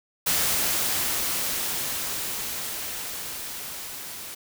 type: noise with level ramp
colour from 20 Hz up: white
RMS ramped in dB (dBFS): -23 to -38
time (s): 0.26-4.35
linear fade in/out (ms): 10
effects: none